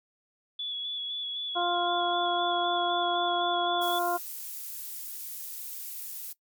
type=tone with vibrato; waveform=sine; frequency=3405 Hz; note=G#7; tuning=42 cents sharp; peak=-31 dBFS; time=0.59-3.99 s; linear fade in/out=5 ms; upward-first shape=square; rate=3.9 Hz; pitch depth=20 cents each way
type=harmonic tone; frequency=349.9 Hz; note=F4; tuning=3 cents sharp; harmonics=1 / 2 / 3 / 4; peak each=-33 / -28 / -32 / -35 dBFS; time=1.55-4.18 s; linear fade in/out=20 ms
type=noise; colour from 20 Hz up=violet; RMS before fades=-38 dBFS; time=3.81-6.33 s; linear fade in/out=10 ms
effects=noise-tail reverb RT60 0.1 s tail -20 dB re dry + MP3 96 kbps